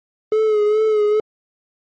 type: tone with vibrato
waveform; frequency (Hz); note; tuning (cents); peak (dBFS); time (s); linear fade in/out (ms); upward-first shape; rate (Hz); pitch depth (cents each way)
triangle; 427.3; G#4; +49; -11; 0.32-1.2; 2; sine; 2.4; 42
effects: MP3 32 kbps